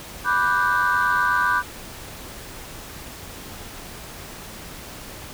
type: chord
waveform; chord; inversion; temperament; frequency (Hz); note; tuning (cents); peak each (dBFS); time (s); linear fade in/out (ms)
sine; G major seventh; first; equal; 987.8 / 1174.7 / 1480 / 1568; B5 / D6 / F#6 / G6; 0 / 0 / 0 / 0; -22; 0.24-1.63; 50
effects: tanh soft clip ceiling -11 dBFS + pink hiss -38 dBFS RMS until 5.33 s